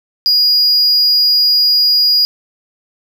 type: tone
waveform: triangle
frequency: 4880 Hz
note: D#8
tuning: 34 cents flat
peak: -7 dBFS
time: 0.26-2.25 s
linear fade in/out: 0 ms
effects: none